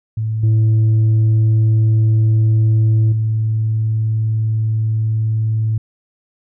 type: tone with level steps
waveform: sine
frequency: 110.1 Hz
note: A2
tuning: 2 cents sharp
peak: -16 / -7 / -13 dBFS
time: 0.17-5.78 s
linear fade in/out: 5 ms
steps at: 0.43 / 3.12 s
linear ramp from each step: 5 ms
effects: tanh soft clip ceiling -9 dBFS